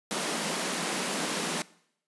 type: high-pass noise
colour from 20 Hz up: pink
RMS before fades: -31 dBFS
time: 0.11-1.62 s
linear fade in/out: 0 ms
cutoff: 160 Hz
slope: 96 dB/octave
effects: noise-tail reverb RT60 0.7 s tail -21 dB re dry + resampled to 24000 Hz

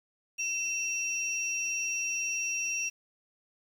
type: tone pair together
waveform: sine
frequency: 2691 / 5702 Hz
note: E7 / F8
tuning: +35 / +35 cents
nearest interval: octave + minor second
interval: 1300 cents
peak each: -31 / -32 dBFS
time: 0.38-2.9 s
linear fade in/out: 20 ms
effects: tanh soft clip ceiling -22 dBFS + 9-bit

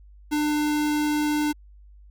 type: tone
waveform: square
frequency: 299.1 Hz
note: D4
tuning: 32 cents sharp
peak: -22 dBFS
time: 0.31-1.53 s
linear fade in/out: 20 ms
effects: added 50 Hz sine -46 dBFS peak until 2.1 s

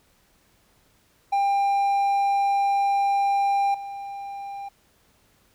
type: tone with level steps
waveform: triangle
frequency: 797 Hz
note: G5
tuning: 28 cents sharp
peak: -17 / -30 dBFS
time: 1.32-4.69 s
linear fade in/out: 10 ms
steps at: 3.74 s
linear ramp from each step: 5 ms
effects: pink hiss -62 dBFS RMS until 5.54 s

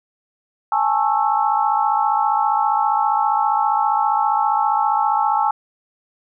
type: chord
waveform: sine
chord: A major seventh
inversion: third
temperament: just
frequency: 825 / 880 / 1100 / 1320 Hz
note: G#5 / A5 / C#6 / E6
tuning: -12 / 0 / -14 / +2 cents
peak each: -19 / -19 / -24 / -23 dBFS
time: 0.72-5.51 s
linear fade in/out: 2 ms
effects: none

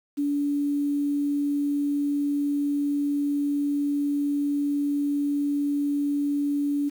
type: tone with quantisation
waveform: sine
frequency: 287.4 Hz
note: D4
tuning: 37 cents flat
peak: -22 dBFS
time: 0.17-6.9 s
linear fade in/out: 20 ms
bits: 8
effects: none

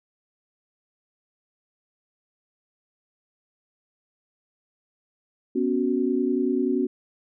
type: chord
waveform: sine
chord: B suspended second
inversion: none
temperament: equal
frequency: 246.9 / 277.2 / 370 Hz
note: B3 / C#4 / F#4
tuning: 0 / 0 / 0 cents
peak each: -25 dBFS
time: 5.55-6.87 s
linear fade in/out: 10 ms
effects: none

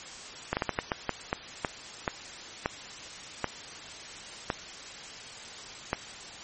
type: slowing click train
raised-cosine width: 0.5 ms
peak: -11 dBFS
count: 14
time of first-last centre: 0.53-5.931 s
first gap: 39 ms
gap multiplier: 1.35
effects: white hiss -43 dBFS RMS until 6.43 s + MP3 32 kbps

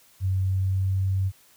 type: tone with pitch glide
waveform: sine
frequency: 94.6 to 95.59 Hz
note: F#2 to G2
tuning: +39 to -43 cents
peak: -21 dBFS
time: 0.2-1.32 s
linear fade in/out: 50 ms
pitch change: +18 cents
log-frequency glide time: 0.39-1.04 s
effects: white hiss -57 dBFS RMS until 1.56 s

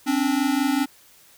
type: tone pair together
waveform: square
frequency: 263.8 / 288.9 Hz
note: C4 / D4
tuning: +14 / -28 cents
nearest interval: major second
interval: 158 cents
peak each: -23 dBFS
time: 0.06-0.86 s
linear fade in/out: 20 ms
effects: white hiss -53 dBFS RMS until 1.37 s

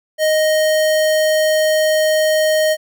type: tone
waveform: square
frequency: 622.3 Hz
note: D#5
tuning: in tune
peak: -13 dBFS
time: 0.18-2.77 s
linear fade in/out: 50 ms
effects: none

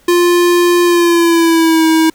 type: tone with pitch glide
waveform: square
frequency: 350.1 to 321 Hz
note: F4 to E4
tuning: +4 to -46 cents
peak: -8 dBFS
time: 0.08-2.1 s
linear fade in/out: 5 ms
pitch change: -150 cents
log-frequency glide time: 0.84-1.85 s
effects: pink hiss -49 dBFS RMS until 2.14 s

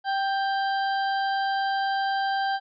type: harmonic tone with a mistuned harmonic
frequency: 789 Hz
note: G5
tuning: 11 cents sharp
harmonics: 1 / 2 / 4 / 5 / 6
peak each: -24 / -30 / -38 / -44 / -40 dBFS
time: 0.04-2.6 s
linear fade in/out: 50 ms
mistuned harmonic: 1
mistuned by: -15 cents
effects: none

